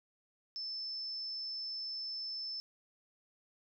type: tone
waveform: sine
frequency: 5274 Hz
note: E8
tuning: in tune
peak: -38 dBFS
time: 0.56-2.6 s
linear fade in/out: 0 ms
effects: none